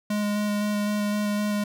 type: tone with vibrato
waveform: square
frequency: 207.7 Hz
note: G#3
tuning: in tune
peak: -24 dBFS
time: 0.1-1.64 s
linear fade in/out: 5 ms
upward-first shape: square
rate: 3.9 Hz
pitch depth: 9 cents each way
effects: none